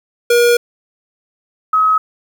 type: tone pair in turn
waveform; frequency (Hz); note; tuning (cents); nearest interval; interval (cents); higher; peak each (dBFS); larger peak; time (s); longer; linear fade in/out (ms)
square / sine; 477.8 / 1275.6; A#4 / D#6; +43 / +43; octave + perfect fourth; 1700; second; -9; neither; 0.3-0.57 / 1.73-1.98; first; 5
effects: 8-bit